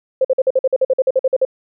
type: tone bursts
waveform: sine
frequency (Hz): 523.3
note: C5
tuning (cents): 0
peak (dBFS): -10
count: 15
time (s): 0.21-1.451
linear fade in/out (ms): 5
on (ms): 37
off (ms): 49
effects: none